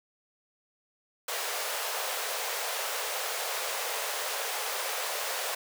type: high-pass noise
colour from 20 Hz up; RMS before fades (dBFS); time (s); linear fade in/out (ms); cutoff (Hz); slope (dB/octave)
pink; -33; 1.28-5.55; 5; 460; 48
effects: none